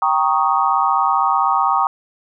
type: chord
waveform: sine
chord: Eb dominant seventh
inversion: first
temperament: equal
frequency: 784 / 932.3 / 1108.7 / 1244.5 Hz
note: G5 / Bb5 / Db6 / Eb6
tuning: 0 / 0 / 0 / 0 cents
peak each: -19 dBFS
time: 0.02-1.87 s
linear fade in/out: 2 ms
effects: none